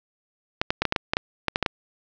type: clicks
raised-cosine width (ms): 0.3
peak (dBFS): -5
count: 12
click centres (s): 0.615 / 0.705 / 0.82 / 0.853 / 0.924 / 0.962 / 1.135 / 1.169 / 1.483 / 1.559 / 1.627 / 1.662
effects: resampled to 16000 Hz + 7-bit